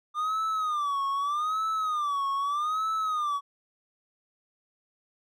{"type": "tone with vibrato", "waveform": "triangle", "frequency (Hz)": 1200, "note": "D6", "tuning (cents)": 37, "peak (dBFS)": -24, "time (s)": [0.14, 3.41], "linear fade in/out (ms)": 50, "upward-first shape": "sine", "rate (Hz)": 0.81, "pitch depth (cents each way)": 150, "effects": []}